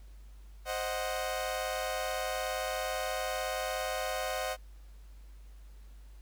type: chord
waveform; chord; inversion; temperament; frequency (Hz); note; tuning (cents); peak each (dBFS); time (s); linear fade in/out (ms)
sawtooth; C diminished; none; equal; 523.3 / 622.3 / 740; C5 / Eb5 / Gb5; 0 / 0 / 0; -33; 0.65-4.57; 50
effects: added 50 Hz sine -48 dBFS peak until 6.21 s + pink hiss -66 dBFS RMS until 6.21 s